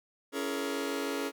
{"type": "chord", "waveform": "sawtooth", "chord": "A# half-diminished seventh", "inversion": "first", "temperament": "just", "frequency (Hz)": [279.7, 335.6, 419.5, 466.2], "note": ["C#4", "E4", "G#4", "A#4"], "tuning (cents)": [16, 31, 17, 0], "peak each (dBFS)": [-31, -37, -32, -35], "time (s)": [0.32, 1.32], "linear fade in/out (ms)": 50, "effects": []}